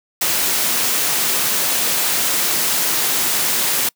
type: noise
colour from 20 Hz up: white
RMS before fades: -18 dBFS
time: 0.21-3.89 s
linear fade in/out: 5 ms
effects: noise-tail reverb RT60 0.1 s tail -26 dB re dry + high-pass 150 Hz 12 dB/octave